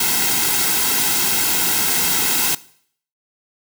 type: noise with comb filter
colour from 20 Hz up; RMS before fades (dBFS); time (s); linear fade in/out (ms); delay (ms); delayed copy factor
white; -18; 0-2.55; 5; 1.7; -0.7
effects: noise-tail reverb RT60 0.6 s tail -19 dB re dry